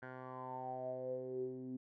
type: tone with low-pass filter sweep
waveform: 10% pulse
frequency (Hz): 128.5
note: C3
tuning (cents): -31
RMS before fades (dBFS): -44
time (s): 0.02-1.77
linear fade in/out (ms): 10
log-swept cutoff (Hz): 1500 to 270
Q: 9.6
effects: none